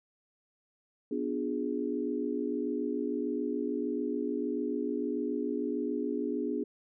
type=chord; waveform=sine; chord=B diminished seventh; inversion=none; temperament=equal with one note detuned; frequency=246.9 / 293.7 / 353.7 / 415.3 Hz; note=B3 / D4 / F4 / Ab4; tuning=0 / 0 / +22 / 0 cents; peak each=-35 / -34 / -38 / -35 dBFS; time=1.11-6.64 s; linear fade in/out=5 ms; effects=none